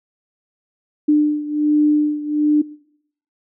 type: beating tone pair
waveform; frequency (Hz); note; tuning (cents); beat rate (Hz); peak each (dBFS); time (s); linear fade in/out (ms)
sine; 298.7 / 300; D4 / D4; +29 / +37; 1.3; -14 / -18; 1.08-2.62; 10
effects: noise-tail reverb RT60 0.7 s tail -22 dB re dry